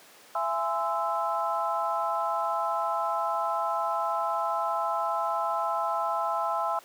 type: tone cluster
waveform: sine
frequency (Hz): 672 / 832 / 1032 / 1317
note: E5 / G#5 / C6 / E6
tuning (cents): +33 / +3 / -24 / -2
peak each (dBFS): -31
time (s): 0.35-6.79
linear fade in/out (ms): 2
effects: pink hiss -52 dBFS RMS until 6.84 s + high-pass 400 Hz 12 dB/octave